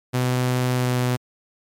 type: tone with pitch glide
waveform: sawtooth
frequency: 125.9 to 124.67 Hz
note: B2 to B2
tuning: +34 to +17 cents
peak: -15 dBFS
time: 0.13-1.17 s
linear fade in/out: 20 ms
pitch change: -17 cents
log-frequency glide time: 0.74-0.98 s
effects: MP3 96 kbps